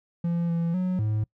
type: tone with pitch steps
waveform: triangle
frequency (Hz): 170.5 / 168.2 / 183.6 / 107.5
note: F3 / E3 / F#3 / A2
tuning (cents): -41 / +35 / -13 / -40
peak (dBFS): -21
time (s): 0.24-1.24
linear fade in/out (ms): 5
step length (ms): 250
effects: noise-tail reverb RT60 0.1 s tail -25 dB re dry